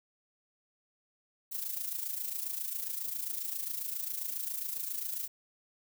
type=noise with amplitude modulation; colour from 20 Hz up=violet; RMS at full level=-34 dBFS; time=1.51-5.28 s; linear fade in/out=20 ms; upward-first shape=sine; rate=27.4 Hz; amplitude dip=65%; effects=none